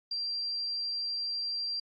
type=tone; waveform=sine; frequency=4728 Hz; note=D8; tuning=11 cents sharp; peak=-31 dBFS; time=0.11-1.8 s; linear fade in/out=5 ms; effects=AAC 64 kbps